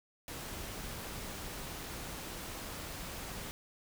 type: noise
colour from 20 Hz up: pink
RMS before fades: -43 dBFS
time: 0.28-3.51 s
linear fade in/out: 0 ms
effects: none